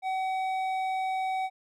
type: tone with hard clipping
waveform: sine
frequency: 757 Hz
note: F#5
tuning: 39 cents sharp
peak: -29 dBFS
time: 0.02-1.5 s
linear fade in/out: 50 ms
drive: 8 dB
effects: none